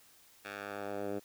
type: tone with band-pass filter sweep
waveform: 10% pulse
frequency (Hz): 101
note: G#2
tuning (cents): -48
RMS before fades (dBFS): -40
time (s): 0.44-1.2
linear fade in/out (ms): 20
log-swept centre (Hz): 2100 to 380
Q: 1.1
effects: white hiss -62 dBFS RMS until 1.24 s